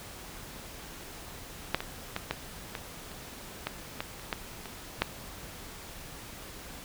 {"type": "clicks", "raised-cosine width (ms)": 0.3, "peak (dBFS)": [-8, -18, -15, -13, -18, -28, -14, -15, -30, -13, -25, -8], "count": 12, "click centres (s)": [1.746, 1.805, 2.164, 2.31, 2.752, 3.116, 3.67, 4.005, 4.196, 4.328, 4.657, 5.02], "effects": ["pink hiss -45 dBFS RMS until 6.84 s"]}